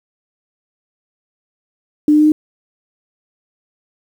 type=tone with pitch steps; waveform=sine; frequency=299.2 / 301.6 / 304.1 / 306.5 Hz; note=D4 / D4 / D#4 / D#4; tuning=+32 / +46 / -40 / -26 cents; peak=-7 dBFS; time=2.08-2.32 s; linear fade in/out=2 ms; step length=60 ms; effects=7-bit